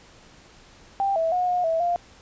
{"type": "tone with pitch steps", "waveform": "sine", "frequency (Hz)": [788, 653, 724, 718, 653, 698], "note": ["G5", "E5", "F#5", "F5", "E5", "F5"], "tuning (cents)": [9, -17, -38, 48, -17, -1], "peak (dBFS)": -20, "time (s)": [1, 1.96], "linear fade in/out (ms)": 0, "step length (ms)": 160, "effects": ["pink hiss -51 dBFS RMS until 2.21 s", "resampled to 16000 Hz"]}